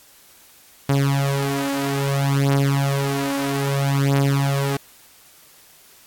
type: beating tone pair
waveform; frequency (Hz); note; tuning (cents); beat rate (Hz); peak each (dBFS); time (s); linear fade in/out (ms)
sawtooth; 138.59 / 139.2; C#3 / C#3; 0 / +8; 0.61; -17; 0.89-4.77; 5
effects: white hiss -50 dBFS RMS until 6.06 s + AAC 64 kbps